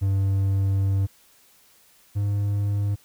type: tone pair in turn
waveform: triangle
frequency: 97.5 / 101.53 Hz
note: G2 / G#2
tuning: -9 / -39 cents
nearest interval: minor second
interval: 70 cents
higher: second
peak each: -17 / -19 dBFS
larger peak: first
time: 0.01-1.07 / 2.15-2.96 s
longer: first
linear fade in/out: 20 ms
effects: white hiss -57 dBFS RMS until 3.04 s